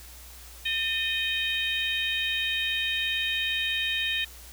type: harmonic tone with a mistuned harmonic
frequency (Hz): 622.3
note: D#5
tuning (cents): 0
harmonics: 3 / 4 / 5 / 6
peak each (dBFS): -32 / -30 / -31 / -31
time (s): 0.65-4.25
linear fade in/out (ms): 10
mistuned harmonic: 3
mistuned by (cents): -54
effects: added 60 Hz sine -47 dBFS peak until 4.52 s + white hiss -48 dBFS RMS until 4.52 s